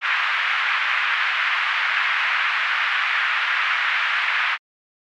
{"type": "band-pass noise", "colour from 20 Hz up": "pink", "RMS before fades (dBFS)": -21, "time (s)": [0.01, 4.58], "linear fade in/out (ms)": 50, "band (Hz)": [1300, 2600], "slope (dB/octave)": 24, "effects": ["MP3 96 kbps"]}